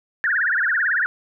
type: tone with vibrato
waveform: sine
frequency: 1625 Hz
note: G#6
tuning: 38 cents flat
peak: -17 dBFS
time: 0.24-1.06 s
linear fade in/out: 0 ms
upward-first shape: triangle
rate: 18 Hz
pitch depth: 290 cents each way
effects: none